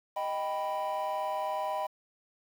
triangle chord, Eb augmented, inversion none, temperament equal, 622.3 / 784 / 987.8 Hz, Eb5 / G5 / B5, 0 / 0 / 0 cents, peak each -32 dBFS, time 0.16-1.87 s, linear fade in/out 10 ms, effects tanh soft clip ceiling -23 dBFS + 9-bit

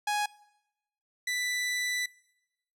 sawtooth tone pair in turn, 832 / 1982.3 Hz, G#5 / B6, +3 / +6 cents, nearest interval octave + minor third, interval 1503 cents, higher second, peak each -23 / -25 dBFS, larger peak first, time 0.07-0.26 / 1.27-2.06 s, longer second, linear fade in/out 5 ms, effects noise-tail reverb RT60 0.9 s tail -22 dB re dry + low-pass 11000 Hz 12 dB/octave

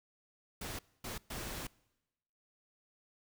pink noise bursts at uneven times, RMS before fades -42 dBFS, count 3, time 0.61-0.79 / 1.04-1.18 / 1.3-1.67 s, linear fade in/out 5 ms, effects noise-tail reverb RT60 1.0 s tail -24 dB re dry

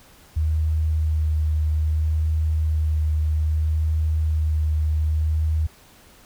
sine tone with vibrato, 77.78 Hz, D#2, in tune, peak -18 dBFS, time 0.36-5.67 s, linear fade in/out 10 ms, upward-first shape sine, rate 0.62 Hz, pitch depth 15 cents each way, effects pink hiss -51 dBFS RMS until 6.25 s

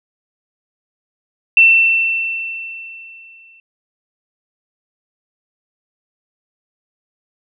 sine tone with exponential decay, 2687 Hz, E7, 33 cents sharp, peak -4 dBFS, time 1.57-3.6 s, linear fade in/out 2 ms, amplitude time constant 440 ms, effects none

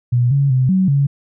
sine tone with pitch steps, 121.9 / 139.7 / 128.9 / 188.2 / 140.3 Hz, B2 / C#3 / C3 / F#3 / C#3, -22 / +14 / -26 / +30 / +21 cents, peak -11 dBFS, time 0.12-1.07 s, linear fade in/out 10 ms, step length 190 ms, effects none

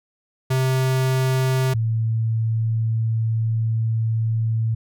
square / sine tone pair in turn, 130.7 / 112.35 Hz, C3 / A2, -1 / +37 cents, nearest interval minor third, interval 262 cents, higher first, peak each -18 dBFS, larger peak neither, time 0.5-1.74 / 1.74-4.75 s, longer second, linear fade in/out 10 ms, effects none

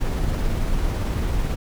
brown noise with tremolo, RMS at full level -21 dBFS, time 0-1.56 s, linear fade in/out 20 ms, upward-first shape triangle, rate 18 Hz, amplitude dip 25%, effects none

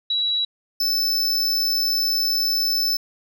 sine / square tone pair in turn, 3904 / 5273 Hz, B7 / E8, -21 / 0 cents, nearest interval perfect fourth, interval 521 cents, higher second, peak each -19 dBFS, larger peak neither, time 0.1-0.45 / 0.8-2.97 s, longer second, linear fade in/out 5 ms, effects none

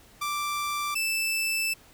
sawtooth tone pair in turn, 1174.7 / 2642 Hz, D6 / E7, 0 / +3 cents, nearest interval octave + major second, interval 1403 cents, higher second, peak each -24 / -22 dBFS, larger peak second, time 0.21-0.95 / 0.95-1.74 s, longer second, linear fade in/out 10 ms, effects pink hiss -55 dBFS RMS until 1.93 s

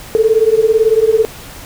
sine beating tone pair, 433.4 / 451.4 Hz, A4 / A4, -26 / +44 cents, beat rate 18 Hz, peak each -11 dBFS, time 0.15-1.25 s, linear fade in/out 0 ms, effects pink hiss -33 dBFS RMS until 1.65 s

